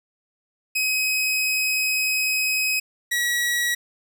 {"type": "tone pair in turn", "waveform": "sawtooth", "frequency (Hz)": [2534, 1922.1], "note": ["D#7", "B6"], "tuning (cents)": [31, -47], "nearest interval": "perfect fourth", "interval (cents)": 478, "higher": "first", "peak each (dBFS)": -17, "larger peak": "neither", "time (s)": [[0.75, 2.8], [3.11, 3.75]], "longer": "first", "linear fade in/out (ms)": 10, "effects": []}